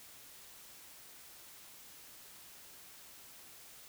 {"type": "silence", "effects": ["white hiss -55 dBFS RMS until 3.88 s"]}